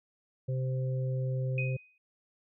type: harmonic tone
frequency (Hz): 130.2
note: C3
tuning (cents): -8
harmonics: 1 / 3 / 4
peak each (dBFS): -29 / -44 / -40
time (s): 0.48-1.77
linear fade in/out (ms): 10
type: tone with exponential decay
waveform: sine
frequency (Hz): 2502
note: D#7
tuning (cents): +9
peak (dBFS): -30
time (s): 1.58-1.98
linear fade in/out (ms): 2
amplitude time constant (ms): 86
effects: none